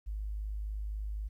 sine tone, 51.91 Hz, G#1, in tune, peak -34 dBFS, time 0.06-1.29 s, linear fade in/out 20 ms, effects 12-bit

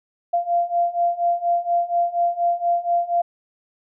sine beating tone pair, 690 / 694.2 Hz, F5 / F5, -21 / -11 cents, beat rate 4.2 Hz, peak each -22 / -20 dBFS, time 0.33-3.22 s, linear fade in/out 10 ms, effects none

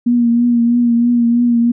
sine tone with vibrato, 237.7 Hz, A#3, 34 cents sharp, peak -9 dBFS, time 0.06-1.72 s, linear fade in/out 10 ms, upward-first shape triangle, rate 3.1 Hz, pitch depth 37 cents each way, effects none

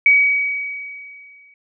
sine tone with exponential decay, 2266 Hz, C#7, 37 cents sharp, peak -7 dBFS, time 0.06-1.54 s, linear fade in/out 2 ms, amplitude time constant 320 ms, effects none

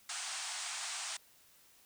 white band-pass noise, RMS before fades -41 dBFS, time 0.09-1.17 s, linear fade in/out 5 ms, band 660 to 9200 Hz, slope 96 dB/octave, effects white hiss -64 dBFS RMS until 1.85 s

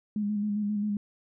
sine tone with vibrato, 207.7 Hz, G#3, in tune, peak -26 dBFS, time 0.16-0.97 s, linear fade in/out 2 ms, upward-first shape square, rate 7.5 Hz, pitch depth 28 cents each way, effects none

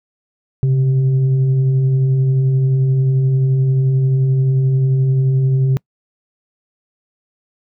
sine tone with frequency modulation, 133.7 Hz, C3, 38 cents sharp, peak -11 dBFS, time 0.63-5.77 s, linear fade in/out 0 ms, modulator 256 Hz, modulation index 0.27, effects noise-tail reverb RT60 0.1 s tail -26 dB re dry

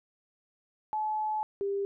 sine tone pair in turn, 859 / 398 Hz, A5 / G4, -42 / +26 cents, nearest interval octave + minor second, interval 1332 cents, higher first, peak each -28 dBFS, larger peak neither, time 0.93-1.43 / 1.61-1.85 s, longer first, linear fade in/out 0 ms, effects none

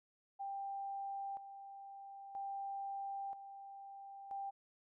sine tone with tremolo, 790 Hz, G5, 13 cents sharp, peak -40 dBFS, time 0.39-4.51 s, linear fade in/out 20 ms, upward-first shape square, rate 0.51 Hz, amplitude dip 65%, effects none

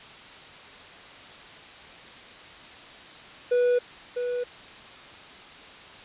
triangle tone with echo, 489.9 Hz, B4, 14 cents flat, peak -17 dBFS, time 3.51-3.79 s, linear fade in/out 10 ms, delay 650 ms, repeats 1, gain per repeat -7 dB, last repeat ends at 4.44 s, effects white hiss -45 dBFS RMS until 6.04 s + resampled to 8000 Hz

